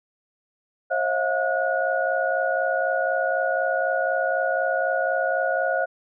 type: tone cluster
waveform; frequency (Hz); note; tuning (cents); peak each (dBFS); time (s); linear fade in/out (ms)
sine; 538 / 644 / 708 / 1454; C5 / E5 / F5 / F#6; +48 / -41 / +23 / -31; -26; 0.9-5.86; 20
effects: none